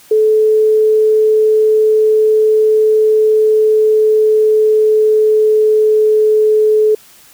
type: tone with pitch glide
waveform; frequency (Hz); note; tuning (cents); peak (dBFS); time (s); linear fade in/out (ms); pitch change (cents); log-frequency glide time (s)
sine; 433 to 429.8; A4 to A4; -28 to -41; -7; 0.11-6.95; 5; -13; 3.02-6.64
effects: white hiss -43 dBFS RMS until 7.33 s